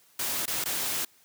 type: noise with dropouts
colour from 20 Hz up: white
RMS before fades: -30 dBFS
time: 0.19-1.05 s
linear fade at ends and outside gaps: 5 ms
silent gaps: 0.457-0.477 / 0.642-0.656 s
effects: white hiss -61 dBFS RMS until 1.24 s + high-pass 80 Hz 12 dB/octave